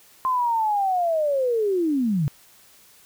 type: linear sweep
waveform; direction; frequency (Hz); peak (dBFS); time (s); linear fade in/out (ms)
sine; down; 1048 to 132.9; -19; 0.25-2.28; 0
effects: white hiss -53 dBFS RMS until 3.05 s